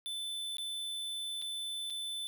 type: tone with dropouts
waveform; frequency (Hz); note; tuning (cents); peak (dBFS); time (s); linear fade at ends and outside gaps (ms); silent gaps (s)
square; 3518; A7; -1; -37; 0.06-2.27; 0; 0.569-0.583 / 1.417-1.422 / 1.9-1.905
effects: none